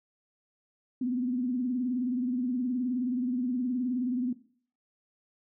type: tone with vibrato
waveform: sine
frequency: 249.2 Hz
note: B3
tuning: 16 cents sharp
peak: -27 dBFS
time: 1.01-4.33 s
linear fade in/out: 5 ms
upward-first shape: sine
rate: 19 Hz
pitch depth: 92 cents each way
effects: noise-tail reverb RT60 0.5 s tail -17 dB re dry